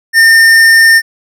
triangle tone with hard clipping, 1812 Hz, A#6, 50 cents flat, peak -4 dBFS, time 0.13-1.02 s, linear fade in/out 50 ms, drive 16 dB, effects none

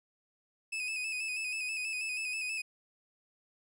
40% pulse tone with vibrato, 2554 Hz, D#7, 45 cents sharp, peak -33 dBFS, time 0.72-2.62 s, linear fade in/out 10 ms, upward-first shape square, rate 6.2 Hz, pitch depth 42 cents each way, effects low-pass 12000 Hz 12 dB/octave

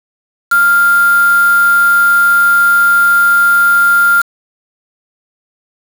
sine tone with quantisation, 1396.9 Hz, F6, in tune, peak -6 dBFS, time 0.51-4.22 s, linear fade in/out 10 ms, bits 3, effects none

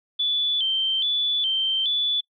sine tone with vibrato, 3288 Hz, G#7, 18 cents flat, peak -20 dBFS, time 0.19-2.21 s, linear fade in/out 10 ms, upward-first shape square, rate 1.2 Hz, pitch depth 88 cents each way, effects noise-tail reverb RT60 0.1 s tail -24 dB re dry

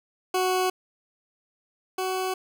20% pulse tone pair in turn, 370 / 373.9 Hz, F#4 / F#4, 0 / +18 cents, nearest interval unison, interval 18 cents, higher second, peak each -17 / -21 dBFS, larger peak first, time 0.34-0.7 / 1.98-2.34 s, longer neither, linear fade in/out 5 ms, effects none

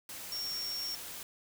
sine tone in noise, 5510 Hz, F8, 24 cents flat, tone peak -35 dBFS, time 0.32-0.95 s, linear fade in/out 2 ms, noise white, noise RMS -44 dBFS, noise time 0.09-1.23 s, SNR +6 dB, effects none

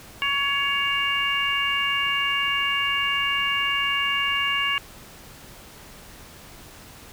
harmonic tone, 560 Hz, C#5, 18 cents sharp, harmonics 2 / 3 / 4 / 5, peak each -28 / -29 / -27 / -24 dBFS, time 0.22-4.78 s, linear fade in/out 0 ms, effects pink hiss -45 dBFS RMS until 7.12 s

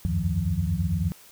sine tone cluster, 71.9 / 86.6 / 95.6 / 156.3 / 174.9 Hz, D2 / F2 / G2 / D#3 / F3, -36 / -14 / -43 / +8 / +3 cents, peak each -31 / -28 / -29 / -30 / -28 dBFS, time 0.05-1.12 s, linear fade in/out 0 ms, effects white hiss -51 dBFS RMS until 1.31 s

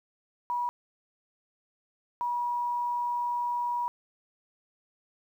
sine tone pair in turn, 968 / 964.4 Hz, B5 / B5, -35 / -41 cents, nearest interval unison, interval 6 cents, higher first, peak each -27 dBFS, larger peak neither, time 0.5-0.69 / 2.21-3.88 s, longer second, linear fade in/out 0 ms, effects 10-bit

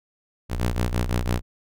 sawtooth ring-modulated tone, 60.4 Hz, B1, 38 cents flat, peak -15 dBFS, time 0.49-1.42 s, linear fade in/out 50 ms, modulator 27.2 Hz, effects none

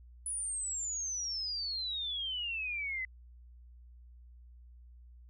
sine exponential sweep, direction down, 10030 to 2005 Hz, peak -34 dBFS, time 0.26-3.05 s, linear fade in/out 2 ms, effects added 60 Hz sine -52 dBFS peak until 5.29 s

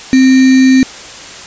sine tone with sample-and-hold, 261.6 Hz, C4, in tune, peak -3 dBFS, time 0.13-0.83 s, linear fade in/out 0 ms, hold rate 2100 Hz, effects white hiss -29 dBFS RMS until 1.46 s + resampled to 16000 Hz

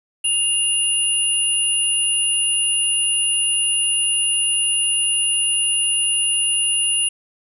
sine tone pair together, 2816 / 10006 Hz, F7 / D#9, +14 / +9 cents, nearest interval octave + minor seventh, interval 2195 cents, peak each -19 dBFS, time 0.24-7.09 s, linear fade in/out 10 ms, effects none

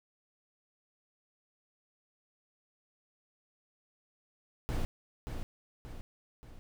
brown noise with echo, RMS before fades -32 dBFS, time 4.69-4.85 s, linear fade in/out 0 ms, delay 580 ms, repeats 3, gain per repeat -6 dB, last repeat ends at 6.59 s, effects none

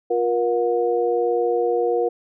sine tone cluster, 353.9 / 475.2 / 723 Hz, F4 / A#4 / F#5, +23 / +33 / -40 cents, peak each -24 / -19 / -26 dBFS, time 0.1-2.09 s, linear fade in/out 10 ms, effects none

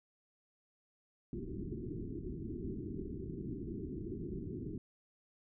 white low-pass noise, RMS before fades -42 dBFS, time 1.33-4.78 s, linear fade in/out 2 ms, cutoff 400 Hz, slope 96 dB/octave, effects none

